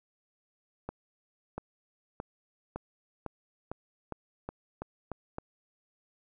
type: accelerating click train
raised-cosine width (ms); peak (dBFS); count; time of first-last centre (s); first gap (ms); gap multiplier
1; -22; 11; 0.89-5.384; 690; 0.9
effects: none